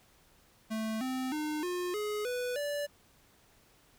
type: tone with pitch steps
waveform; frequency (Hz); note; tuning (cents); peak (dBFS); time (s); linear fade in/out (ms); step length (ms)
square; 220 / 258.6 / 304 / 357.4 / 420.1 / 493.9 / 580.6; A3 / C4 / D#4 / F4 / G#4 / B4 / D5; 0 / -20 / -40 / +40 / +20 / 0 / -20; -33; 0.7-2.87; 20; 310
effects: pink hiss -64 dBFS RMS until 3.98 s